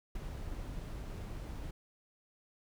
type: noise with ADSR envelope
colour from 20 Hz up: brown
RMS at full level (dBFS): -37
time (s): 0.15-1.71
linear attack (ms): 5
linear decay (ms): 18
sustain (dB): -5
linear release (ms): 6
effects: none